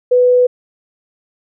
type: tone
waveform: sine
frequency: 496.2 Hz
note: B4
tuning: 8 cents sharp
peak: -7 dBFS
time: 0.11-0.47 s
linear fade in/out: 10 ms
effects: none